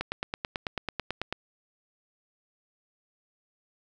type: click train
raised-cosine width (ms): 0.3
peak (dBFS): -14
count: 13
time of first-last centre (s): 0.01-1.326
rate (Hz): 9.12
effects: none